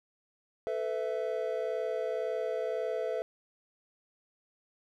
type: chord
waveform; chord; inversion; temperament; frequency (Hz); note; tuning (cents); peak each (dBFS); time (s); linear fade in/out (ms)
triangle; A suspended second; none; equal with one note detuned; 440 / 501.9 / 659.3; A4 / B4 / E5; 0 / +28 / 0; -33; 0.67-3.22; 0
effects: none